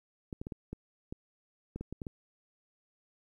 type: clicks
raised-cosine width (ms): 3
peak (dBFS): -26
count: 11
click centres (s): 0.328 / 0.415 / 0.469 / 0.522 / 0.73 / 1.125 / 1.76 / 1.81 / 1.926 / 2.018 / 2.068
effects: 11-bit